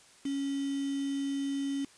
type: tone with quantisation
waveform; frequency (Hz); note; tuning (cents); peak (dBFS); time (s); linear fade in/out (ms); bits
sine; 277.2; C#4; 0; -30; 0.25-1.85; 5; 7
effects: white hiss -58 dBFS RMS until 1.97 s + resampled to 22050 Hz